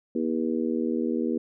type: harmonic tone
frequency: 80.2 Hz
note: E2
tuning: 47 cents flat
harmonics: 3 / 4 / 5 / 6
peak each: -27 / -29 / -31 / -33 dBFS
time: 0.15-1.38 s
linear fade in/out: 5 ms
effects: none